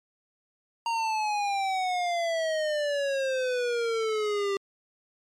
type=exponential sweep; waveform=square; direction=down; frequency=932.3 to 392 Hz; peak=-26 dBFS; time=0.86-4.57 s; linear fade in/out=2 ms; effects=low-pass 6000 Hz 12 dB/octave + MP3 96 kbps